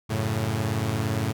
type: chord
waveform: sawtooth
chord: F# minor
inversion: none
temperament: equal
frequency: 92.5 / 110 / 138.59 Hz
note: F#2 / A2 / C#3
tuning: 0 / 0 / 0 cents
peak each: -27 / -22 / -27 dBFS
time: 0.09-1.33 s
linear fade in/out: 20 ms
effects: none